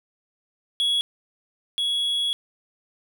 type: tone pair in turn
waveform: triangle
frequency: 3350 / 3350 Hz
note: G#7 / G#7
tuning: +14 / +14 cents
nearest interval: unison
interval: 0 cents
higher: neither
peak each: -18 / -20 dBFS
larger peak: first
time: 0.8-1.01 / 1.78-2.33 s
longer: second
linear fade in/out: 0 ms
effects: none